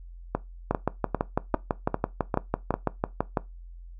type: two click trains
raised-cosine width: 1 ms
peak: -10 / -9 dBFS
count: 7 / 17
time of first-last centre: 0.35-2.74 / 0.71-3.372 s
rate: 2.51 / 6.01 Hz
effects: noise-tail reverb RT60 0.2 s tail -19 dB re dry + added 43 Hz sine -41 dBFS peak until 3.99 s